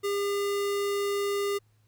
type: tone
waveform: square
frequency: 403.3 Hz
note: G4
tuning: 49 cents sharp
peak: -27 dBFS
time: 0.03-1.59 s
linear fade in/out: 20 ms
effects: added 107 Hz sine -62 dBFS peak until 1.87 s + pink hiss -72 dBFS RMS until 1.87 s